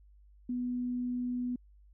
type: tone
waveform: sine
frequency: 246.9 Hz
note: B3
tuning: in tune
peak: -31 dBFS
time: 0.49-1.56 s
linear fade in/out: 5 ms
effects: added 50 Hz sine -56 dBFS peak until 1.93 s